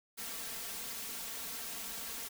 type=noise with comb filter; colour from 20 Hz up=white; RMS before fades=-42 dBFS; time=0.17-2.29 s; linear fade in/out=20 ms; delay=4.4 ms; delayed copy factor=+0.7; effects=none